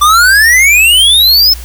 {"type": "exponential sweep", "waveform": "square", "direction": "up", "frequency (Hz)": [1163, 5330], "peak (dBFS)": -4, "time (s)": [0.01, 1.54], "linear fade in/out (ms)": 10, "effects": ["added 60 Hz sine -23 dBFS peak until 1.64 s", "white hiss -32 dBFS RMS until 1.64 s"]}